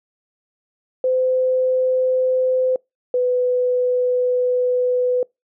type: tone pair in turn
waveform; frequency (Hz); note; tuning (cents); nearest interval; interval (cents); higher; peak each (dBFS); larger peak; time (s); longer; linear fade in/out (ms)
sine; 513 / 498.4; C5 / B4; -34 / +16; unison; 50; first; -15 / -15; neither; 1.04-2.76 / 3.14-5.23; second; 2
effects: noise-tail reverb RT60 0.2 s tail -26 dB re dry